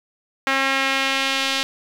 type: tone with band-pass filter sweep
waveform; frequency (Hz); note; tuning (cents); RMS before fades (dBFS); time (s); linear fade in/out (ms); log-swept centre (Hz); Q
sawtooth; 269.8; C#4; -47; -21; 0.47-1.63; 0; 1900 to 3600; 1.4
effects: 7-bit